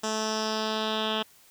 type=tone with low-pass filter sweep; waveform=10% pulse; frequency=217.7 Hz; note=A3; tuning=18 cents flat; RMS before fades=-29 dBFS; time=0.03-1.23 s; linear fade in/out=10 ms; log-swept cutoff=6700 to 3200 Hz; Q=3.8; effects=white hiss -57 dBFS RMS until 1.5 s